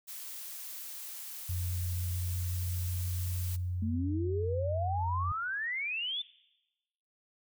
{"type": "noise", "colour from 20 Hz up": "blue", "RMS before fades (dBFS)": -43, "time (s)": [0.07, 3.57], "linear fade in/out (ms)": 20}
{"type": "tone", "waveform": "sine", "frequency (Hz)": 90, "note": "F#2", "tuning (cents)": -47, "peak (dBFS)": -31, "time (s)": [1.49, 5.32], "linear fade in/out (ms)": 5}
{"type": "exponential sweep", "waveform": "sine", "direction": "up", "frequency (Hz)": [212.3, 3582], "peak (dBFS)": -32, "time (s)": [3.82, 6.22], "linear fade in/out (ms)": 5}
{"effects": ["noise-tail reverb RT60 1.0 s tail -20 dB re dry"]}